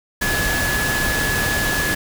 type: tone in noise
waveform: sine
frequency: 1700 Hz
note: G#6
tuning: 40 cents sharp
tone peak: -21 dBFS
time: 0.21-1.95 s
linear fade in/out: 10 ms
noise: pink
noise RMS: -22 dBFS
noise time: 0.21-1.95 s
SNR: -2 dB
effects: none